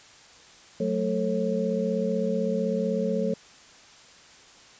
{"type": "tone cluster", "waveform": "sine", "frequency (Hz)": [183.6, 219.5, 443, 544], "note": ["F#3", "A3", "A4", "C#5"], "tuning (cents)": [-13, -4, 12, -33], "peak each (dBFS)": -29, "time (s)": [0.8, 3.34], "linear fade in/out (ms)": 5, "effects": ["white hiss -51 dBFS RMS until 4.79 s", "resampled to 16000 Hz"]}